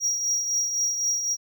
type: tone with tremolo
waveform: triangle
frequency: 5690 Hz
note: F8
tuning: 31 cents sharp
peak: -19 dBFS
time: 0-1.37 s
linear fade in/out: 50 ms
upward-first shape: triangle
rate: 3.9 Hz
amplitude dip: 55%
effects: none